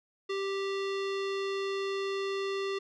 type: tone with low-pass filter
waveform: square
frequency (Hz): 392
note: G4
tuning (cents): 0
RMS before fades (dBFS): -33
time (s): 0.29-2.79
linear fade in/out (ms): 10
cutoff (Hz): 4000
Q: 1.7
effects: none